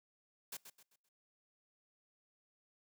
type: noise with echo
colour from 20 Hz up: white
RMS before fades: -45 dBFS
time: 0.52-0.57 s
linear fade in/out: 5 ms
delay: 130 ms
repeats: 4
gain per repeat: -9 dB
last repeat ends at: 1.09 s
effects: noise-tail reverb RT60 0.5 s tail -25 dB re dry + high-pass 150 Hz 12 dB/octave